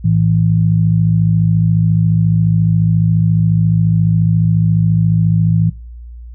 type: tone pair together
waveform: sine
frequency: 109.4 / 163.72 Hz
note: A2 / E3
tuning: -9 / -12 cents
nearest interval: perfect fifth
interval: 697 cents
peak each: -12 dBFS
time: 0.04-5.7 s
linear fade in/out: 10 ms
effects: noise-tail reverb RT60 0.4 s tail -22 dB re dry + added 59 Hz sine -29 dBFS peak until 6.34 s